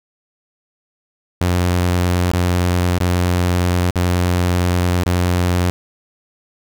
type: tone with dropouts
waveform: sawtooth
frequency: 89 Hz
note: F2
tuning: 33 cents sharp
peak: -10 dBFS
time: 1.41-5.7 s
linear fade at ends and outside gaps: 0 ms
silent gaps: 2.315-2.335 / 2.985-3.003 / 3.907-3.957 / 5.035-5.061 s
effects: none